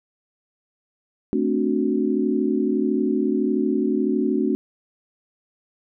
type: chord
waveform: sine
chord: D dominant seventh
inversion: second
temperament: equal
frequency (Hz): 220 / 261.6 / 293.7 / 370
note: A3 / C4 / D4 / F#4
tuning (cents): 0 / 0 / 0 / 0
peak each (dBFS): -24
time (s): 1.33-4.55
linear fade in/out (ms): 0
effects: none